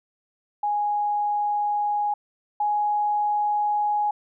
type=tone pair in turn; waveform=sine; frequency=829 / 833.5 Hz; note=G#5 / G#5; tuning=-3 / +6 cents; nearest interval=unison; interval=9 cents; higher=second; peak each=-21 / -20 dBFS; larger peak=second; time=0.63-2.14 / 2.6-4.11 s; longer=neither; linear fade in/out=5 ms; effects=none